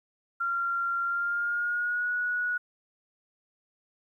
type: tone with pitch glide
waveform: sine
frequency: 1381 to 1462.3 Hz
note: F6 to F#6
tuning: -20 to -21 cents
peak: -26 dBFS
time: 0.4-2.58 s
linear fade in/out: 10 ms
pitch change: +99 cents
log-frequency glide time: 1.04-2.09 s
effects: 11-bit